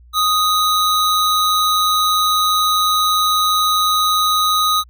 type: tone pair together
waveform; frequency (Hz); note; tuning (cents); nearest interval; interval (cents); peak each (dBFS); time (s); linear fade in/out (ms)
square; 1245 / 3923; D#6 / B7; +1 / -12; octave + minor sixth; 1987; -15 / -20; 0.13-4.84; 50
effects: added 60 Hz sine -42 dBFS peak until 4.89 s